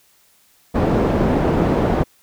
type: low-pass noise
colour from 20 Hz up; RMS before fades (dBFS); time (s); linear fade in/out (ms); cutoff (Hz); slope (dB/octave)
white; -17; 0.74-2.04; 20; 480; 12
effects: white hiss -56 dBFS RMS until 2.22 s